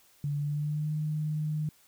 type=tone with pitch glide; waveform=sine; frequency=144.6 to 152.93 Hz; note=D3 to D#3; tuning=-27 to -30 cents; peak=-28 dBFS; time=0.24-1.69 s; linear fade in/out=2 ms; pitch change=+97 cents; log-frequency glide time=0.35-0.91 s; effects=white hiss -62 dBFS RMS until 1.87 s